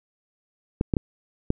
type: clicks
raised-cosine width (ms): 3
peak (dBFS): -8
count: 4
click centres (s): 0.811 / 0.938 / 0.968 / 1.504
effects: none